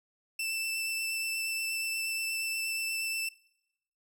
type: tone with vibrato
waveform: sawtooth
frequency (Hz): 2659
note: E7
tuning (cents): +14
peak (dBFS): -28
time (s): 0.39-3.29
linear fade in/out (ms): 5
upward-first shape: sine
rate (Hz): 8.4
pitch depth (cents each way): 11
effects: noise-tail reverb RT60 0.9 s tail -24 dB re dry